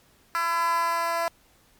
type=tone with high-pass filter sweep; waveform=10% pulse; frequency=336.6 Hz; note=E4; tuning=36 cents sharp; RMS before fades=-25 dBFS; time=0.35-1.28 s; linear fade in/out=0 ms; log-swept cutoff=1200 to 750 Hz; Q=4.7; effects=pink hiss -60 dBFS RMS until 1.79 s + MP3 96 kbps